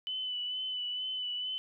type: tone with vibrato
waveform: sine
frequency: 3000 Hz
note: F#7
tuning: 23 cents sharp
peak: -33 dBFS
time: 0.07-1.58 s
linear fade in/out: 0 ms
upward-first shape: sine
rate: 2.2 Hz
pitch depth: 26 cents each way
effects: none